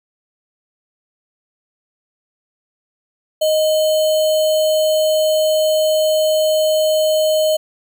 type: tone with sample-and-hold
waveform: sine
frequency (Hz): 622.3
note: D#5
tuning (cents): 0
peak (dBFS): -12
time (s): 3.41-7.57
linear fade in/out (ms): 10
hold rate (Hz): 3675
effects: none